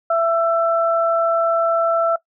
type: tone pair together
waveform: sine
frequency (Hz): 667 / 1334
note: E5 / E6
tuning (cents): +20 / +20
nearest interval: octave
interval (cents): 1200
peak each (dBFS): -16 / -19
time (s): 0.1-2.16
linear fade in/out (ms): 5
effects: noise-tail reverb RT60 0.1 s tail -19 dB re dry